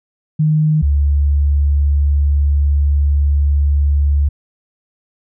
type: tone pair in turn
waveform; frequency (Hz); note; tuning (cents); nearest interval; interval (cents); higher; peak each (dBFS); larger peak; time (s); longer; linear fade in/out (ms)
sine; 154.2 / 71.77; D#3 / D2; -15 / -39; octave + minor second; 1324; first; -10; neither; 0.39-0.82 / 0.82-4.29; second; 10
effects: none